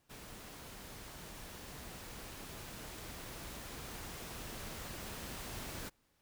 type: noise with level ramp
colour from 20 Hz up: pink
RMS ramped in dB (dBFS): -51 to -44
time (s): 0.09-5.9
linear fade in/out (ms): 20
effects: pink hiss -75 dBFS RMS until 6.21 s